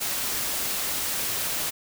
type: noise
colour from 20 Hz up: white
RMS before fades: -28 dBFS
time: 0-1.71 s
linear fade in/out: 20 ms
effects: none